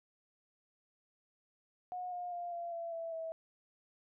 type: tone with pitch steps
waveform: sine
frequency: 725 / 712.1 / 699.5 / 687.1 / 674.9 / 662.9 / 651.1 Hz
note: F#5 / F5 / F5 / F5 / E5 / E5 / E5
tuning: -35 / +33 / +3 / -28 / +41 / +10 / -22 cents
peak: -38 dBFS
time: 1.92-3.32 s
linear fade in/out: 0 ms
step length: 200 ms
effects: none